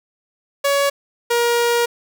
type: tone pair in turn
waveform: sawtooth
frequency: 562 / 473.8 Hz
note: C#5 / A#4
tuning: +24 / +28 cents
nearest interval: minor third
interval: 296 cents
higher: first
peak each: -11 dBFS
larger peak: neither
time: 0.64-0.9 / 1.3-1.86 s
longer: second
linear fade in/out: 10 ms
effects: none